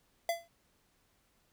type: tone with exponential decay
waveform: square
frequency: 677 Hz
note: E5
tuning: 46 cents sharp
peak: -27 dBFS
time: 0.29-0.48 s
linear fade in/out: 2 ms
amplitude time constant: 40 ms
effects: pink hiss -72 dBFS RMS until 1.52 s